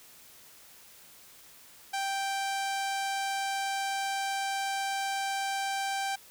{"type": "tone with low-pass filter", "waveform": "sawtooth", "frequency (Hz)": 784, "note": "G5", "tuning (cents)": 0, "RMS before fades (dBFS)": -32, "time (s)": [1.93, 6.16], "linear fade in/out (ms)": 10, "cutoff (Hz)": 8900, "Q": 1.1, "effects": ["white hiss -54 dBFS RMS until 6.3 s"]}